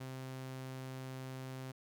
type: tone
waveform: sawtooth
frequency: 130.81 Hz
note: C3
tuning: in tune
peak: -39 dBFS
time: 0-1.72 s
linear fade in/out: 10 ms
effects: none